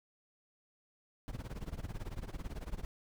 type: noise with tremolo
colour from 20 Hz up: brown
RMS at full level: -38 dBFS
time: 1.28-2.85 s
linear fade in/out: 0 ms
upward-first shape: sine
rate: 18 Hz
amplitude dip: 90%
effects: none